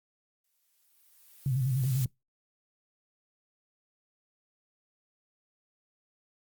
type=noise with exponential growth; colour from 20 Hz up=blue; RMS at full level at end=-38 dBFS; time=0.44-2.05 s; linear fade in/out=5 ms; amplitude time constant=350 ms
type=tone with vibrato; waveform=sine; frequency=130.81 Hz; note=C3; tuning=in tune; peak=-25 dBFS; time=1.46-2.06 s; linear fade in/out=2 ms; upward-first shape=square; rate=10 Hz; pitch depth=80 cents each way
effects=noise-tail reverb RT60 0.2 s tail -26 dB re dry + Opus 48 kbps

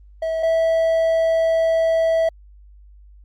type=tone pair in turn; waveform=triangle; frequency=648 / 653.6 Hz; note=E5 / E5; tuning=-30 / -15 cents; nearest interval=unison; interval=15 cents; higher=second; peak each=-18 / -13 dBFS; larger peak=second; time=0.22-0.43 / 0.43-2.29 s; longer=second; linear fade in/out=5 ms; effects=added 50 Hz sine -43 dBFS peak until 3.24 s + Opus 32 kbps

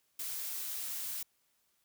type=noise; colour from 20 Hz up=blue; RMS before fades=-39 dBFS; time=0.19-1.23 s; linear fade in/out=5 ms; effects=white hiss -75 dBFS RMS until 1.84 s

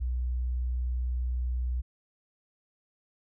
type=tone; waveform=sine; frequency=61.74 Hz; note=B1; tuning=in tune; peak=-27 dBFS; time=0-1.82 s; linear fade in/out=20 ms; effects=none

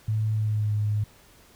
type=tone with pitch glide; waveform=sine; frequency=108.6 to 105.14 Hz; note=A2 to G#2; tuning=-22 to +22 cents; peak=-22 dBFS; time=0.08-1.04 s; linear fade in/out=5 ms; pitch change=-56 cents; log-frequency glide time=0.33-0.73 s; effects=pink hiss -55 dBFS RMS until 1.55 s

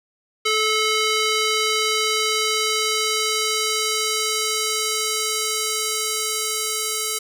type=tone with band-pass filter sweep; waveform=square; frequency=434 Hz; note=A4; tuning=24 cents flat; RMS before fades=-22 dBFS; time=0.45-7.19 s; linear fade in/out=10 ms; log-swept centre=3400 to 9100 Hz; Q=0.81; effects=none

